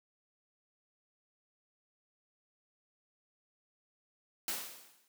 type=noise with exponential decay; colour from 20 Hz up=white; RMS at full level=-34 dBFS; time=4.48-5.08 s; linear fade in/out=1 ms; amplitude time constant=130 ms; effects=high-pass 200 Hz 12 dB/octave